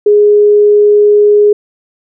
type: tone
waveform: sine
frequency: 415.3 Hz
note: G#4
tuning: in tune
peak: -3 dBFS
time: 0.06-1.53 s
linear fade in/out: 5 ms
effects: none